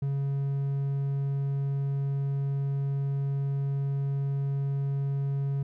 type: tone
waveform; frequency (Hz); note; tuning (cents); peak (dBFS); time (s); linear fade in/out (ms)
triangle; 138.8; C#3; +3; -24; 0.02-5.63; 5
effects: none